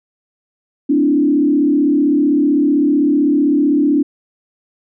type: tone with frequency modulation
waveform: sine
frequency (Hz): 291.3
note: D4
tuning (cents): -14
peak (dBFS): -10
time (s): 0.89-4.03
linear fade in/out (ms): 10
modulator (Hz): 35.7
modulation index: 0.97
effects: none